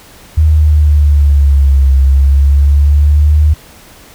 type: exponential two-way sweep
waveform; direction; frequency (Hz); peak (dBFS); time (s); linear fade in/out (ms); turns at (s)
sine; down then up; 78.3 to 67 to 76.2; -4; 0.37-3.54; 10; 1.95
effects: pink hiss -38 dBFS RMS until 4.14 s